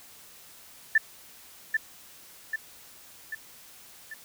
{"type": "tone with echo", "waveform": "sine", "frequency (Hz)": 1766, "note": "A6", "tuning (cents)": 6, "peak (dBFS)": -16, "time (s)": [0.95, 0.98], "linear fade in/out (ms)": 5, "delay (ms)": 790, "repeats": 4, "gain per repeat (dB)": -5, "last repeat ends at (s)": 4.14, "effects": ["white hiss -51 dBFS RMS until 4.24 s"]}